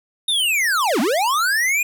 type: linear two-way sweep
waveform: square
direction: down then up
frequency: 3729 to 199.1 to 2493 Hz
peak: -17 dBFS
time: 0.28-1.83 s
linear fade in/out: 5 ms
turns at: 1 s
effects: none